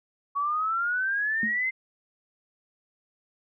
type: exponential sweep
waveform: sine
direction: up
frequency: 1120 to 2093 Hz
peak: -24 dBFS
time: 0.35-1.71 s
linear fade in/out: 20 ms
type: tone with exponential decay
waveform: sine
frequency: 218.9 Hz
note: A3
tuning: 9 cents flat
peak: -25 dBFS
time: 1.43-1.6 s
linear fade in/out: 2 ms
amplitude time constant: 36 ms
effects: none